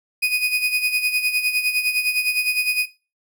35% pulse tone with tremolo, 2489 Hz, D#7, in tune, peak -14 dBFS, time 0.22-2.86 s, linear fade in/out 10 ms, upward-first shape sine, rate 9.8 Hz, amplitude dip 60%, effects noise-tail reverb RT60 0.3 s tail -17 dB re dry

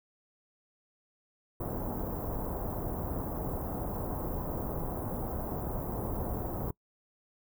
pink band-stop noise, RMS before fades -35 dBFS, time 1.6-6.71 s, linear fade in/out 5 ms, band 960 to 16000 Hz, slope 24 dB/octave, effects noise-tail reverb RT60 0.1 s tail -25 dB re dry

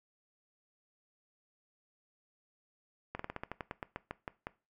slowing click train, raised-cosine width 0.5 ms, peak -23 dBFS, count 14, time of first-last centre 3.15-4.469 s, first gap 44 ms, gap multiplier 1.13, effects noise-tail reverb RT60 0.3 s tail -19 dB re dry

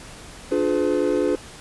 triangle chord, D diminished seventh, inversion none, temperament just, 293.7 / 352.4 / 422.9 / 507.5 Hz, D4 / F4 / Ab4 / Cb5, 0 / +16 / +31 / +47 cents, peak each -22 dBFS, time 0.51-1.36 s, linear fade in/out 10 ms, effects pink hiss -41 dBFS RMS until 1.6 s + resampled to 24000 Hz

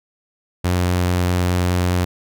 sawtooth tone, 89.5 Hz, F2, 43 cents sharp, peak -12 dBFS, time 0.64-2.05 s, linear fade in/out 10 ms, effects none

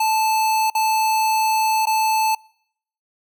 square tone with dropouts, 875 Hz, A5, 10 cents flat, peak -17 dBFS, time 0-2.35 s, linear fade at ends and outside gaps 5 ms, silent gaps 0.701-0.75 / 1.856-1.869 s, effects noise-tail reverb RT60 0.7 s tail -26 dB re dry

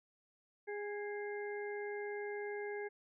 harmonic tone with a mistuned harmonic, 411.8 Hz, G#4, 15 cents flat, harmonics 1 / 2 / 4 / 5, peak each -40 / -49 / -49 / -50 dBFS, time 0.67-2.89 s, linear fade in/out 20 ms, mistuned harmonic 5, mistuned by +35 cents, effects none

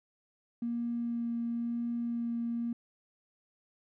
triangle tone with vibrato, 235.2 Hz, A#3, 16 cents sharp, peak -27 dBFS, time 0.62-2.73 s, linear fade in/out 5 ms, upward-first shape sine, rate 0.98 Hz, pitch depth 9 cents each way, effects tanh soft clip ceiling -29 dBFS

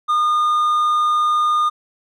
sine tone with hard clipping, 1219 Hz, D#6, 36 cents flat, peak -15 dBFS, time 0.08-1.7 s, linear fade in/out 20 ms, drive 3 dB, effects none

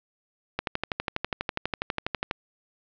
click train, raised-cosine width 0.3 ms, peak -10 dBFS, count 22, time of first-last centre 0.59-2.311 s, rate 12.2 Hz, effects low-pass 4000 Hz 12 dB/octave

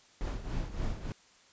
brown noise with tremolo, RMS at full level -32 dBFS, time 0.21-1.12 s, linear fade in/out 0 ms, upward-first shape triangle, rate 3.5 Hz, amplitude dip 75%, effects white hiss -61 dBFS RMS until 1.52 s + resampled to 16000 Hz

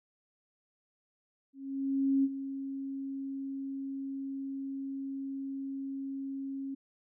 sine tone with ADSR envelope, 272.1 Hz, C#4, 32 cents flat, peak -23 dBFS, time 1.53-6.75 s, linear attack 710 ms, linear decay 42 ms, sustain -12 dB, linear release 11 ms, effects none

